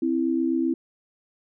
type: tone pair together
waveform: sine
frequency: 261.6 / 329.6 Hz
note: C4 / E4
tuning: 0 / 0 cents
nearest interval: major third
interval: 400 cents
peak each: -24 / -23 dBFS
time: 0.02-0.74 s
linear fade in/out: 5 ms
effects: none